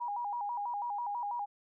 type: tone with vibrato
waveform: sine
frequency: 886 Hz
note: A5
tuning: 12 cents sharp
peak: -33 dBFS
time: 0-1.46 s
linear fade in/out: 20 ms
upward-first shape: square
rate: 6.1 Hz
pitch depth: 140 cents each way
effects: none